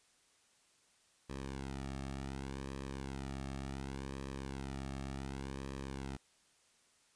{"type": "tone with flanger", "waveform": "sawtooth", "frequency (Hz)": 67.6, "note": "C#2", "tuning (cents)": -43, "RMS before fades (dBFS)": -43, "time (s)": [1.29, 6.17], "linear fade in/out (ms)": 10, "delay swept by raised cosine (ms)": [1.4, 2.02], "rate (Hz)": 0.68, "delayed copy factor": -0.75, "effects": ["white hiss -70 dBFS RMS until 7.15 s", "resampled to 22050 Hz"]}